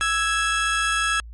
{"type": "tone pair together", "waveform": "30% pulse", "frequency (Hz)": [1318.5, 1661.2], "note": ["E6", "G#6"], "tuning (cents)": [0, 0], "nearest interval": "major third", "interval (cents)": 400, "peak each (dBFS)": -20, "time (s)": [0.01, 1.2], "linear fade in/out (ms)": 0, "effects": ["added 57 Hz sine -36 dBFS peak until 1.33 s", "MP3 48 kbps"]}